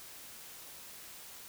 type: silence
effects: white hiss -50 dBFS RMS until 1.48 s